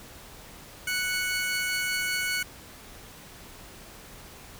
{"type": "tone pair together", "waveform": "sawtooth", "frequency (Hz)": [1479.7, 2217], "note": ["F#6", "C#7"], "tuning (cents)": [0, 0], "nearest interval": "perfect fifth", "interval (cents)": 700, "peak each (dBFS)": -26, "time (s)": [0.87, 2.43], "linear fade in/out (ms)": 5, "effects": ["pink hiss -47 dBFS RMS until 4.59 s"]}